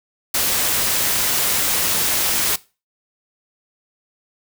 white noise, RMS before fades -19 dBFS, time 0.34-2.56 s, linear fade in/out 5 ms, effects noise-tail reverb RT60 0.3 s tail -20 dB re dry

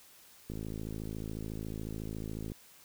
click train, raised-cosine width 3 ms, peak -27 dBFS, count 110, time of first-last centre 0.5-2.519 s, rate 54 Hz, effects white hiss -58 dBFS RMS until 2.84 s

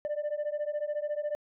sine beating tone pair, 587.3 / 601.3 Hz, D5 / D5, 0 / +41 cents, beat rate 14 Hz, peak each -31 dBFS, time 0.05-1.35 s, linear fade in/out 0 ms, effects tanh soft clip ceiling -27 dBFS

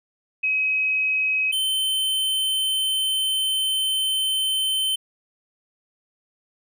sine / square tone pair in turn, 2542 / 3080 Hz, D#7 / G7, +36 / -31 cents, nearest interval minor third, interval 333 cents, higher second, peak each -19 / -21 dBFS, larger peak first, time 0.43-1.52 / 1.52-4.96 s, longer second, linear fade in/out 10 ms, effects none

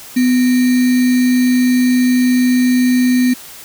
sine tone with sample-and-hold, 250 Hz, B3, 21 cents sharp, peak -9 dBFS, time 0.16-3.34 s, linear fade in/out 10 ms, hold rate 2100 Hz, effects white hiss -35 dBFS RMS until 3.64 s

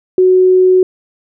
sine tone, 370 Hz, F#4, in tune, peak -5 dBFS, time 0.18-0.83 s, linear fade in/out 2 ms, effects none

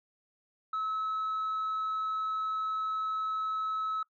sine tone, 1294 Hz, E6, 32 cents flat, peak -28 dBFS, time 0.73-4.03 s, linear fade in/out 5 ms, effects noise-tail reverb RT60 0.1 s tail -22 dB re dry + tanh soft clip ceiling -28 dBFS

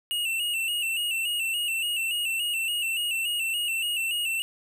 square tone with vibrato, 2780 Hz, F7, 9 cents flat, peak -26 dBFS, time 0.11-4.42 s, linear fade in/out 0 ms, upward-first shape square, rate 3.5 Hz, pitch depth 58 cents each way, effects none

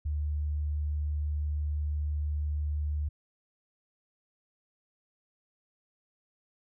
sine tone, 74.5 Hz, D2, 25 cents sharp, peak -28 dBFS, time 0.05-3.09 s, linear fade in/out 10 ms, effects none

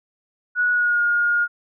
sine tone with pitch glide, 1464 to 1425.6 Hz, F#6 to F6, -19 to +35 cents, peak -16 dBFS, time 0.55-1.48 s, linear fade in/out 50 ms, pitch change -46 cents, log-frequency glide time 0.71-1.02 s, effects none

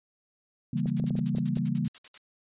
sine chord, C# diminished seventh, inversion none, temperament equal, 138.59 / 164.81 / 196 / 233.1 Hz, C#3 / E3 / G3 / Bb3, 0 / 0 / 0 / 0 cents, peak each -31 dBFS, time 0.73-1.88 s, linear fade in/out 5 ms
blue noise bursts, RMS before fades -40 dBFS, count 15, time 0.77-2.176 s, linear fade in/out 0 ms, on 34 ms, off 64 ms
clicks, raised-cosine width 2 ms, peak -25 dBFS, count 9, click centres 0.858 / 0.999 / 1.04 / 1.106 / 1.154 / 1.19 / 1.35 / 1.384 / 1.571 s
effects resampled to 8000 Hz

